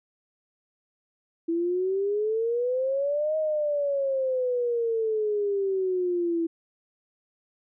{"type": "exponential two-way sweep", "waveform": "sine", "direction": "up then down", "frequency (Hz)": [329, 630, 329], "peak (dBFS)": -23, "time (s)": [1.48, 6.47], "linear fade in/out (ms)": 10, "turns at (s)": 3.37, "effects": []}